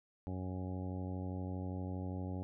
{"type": "harmonic tone with a mistuned harmonic", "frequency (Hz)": 92.5, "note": "F#2", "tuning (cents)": 0, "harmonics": [1, 2, 3, 4, 5, 6, 7, 8, 9], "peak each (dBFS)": [-40, -44, -45, -52, -54, -53, -58, -57, -55], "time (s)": [0.27, 2.43], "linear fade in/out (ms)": 0, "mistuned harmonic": 9, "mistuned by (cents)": -16, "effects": []}